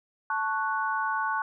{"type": "chord", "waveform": "sine", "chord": "F# minor", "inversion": "first", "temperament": "equal", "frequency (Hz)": [880, 1108.7, 1480], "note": ["A5", "C#6", "F#6"], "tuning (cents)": [0, 0, 0], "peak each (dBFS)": -30, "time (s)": [0.3, 1.42], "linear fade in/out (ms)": 2, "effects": []}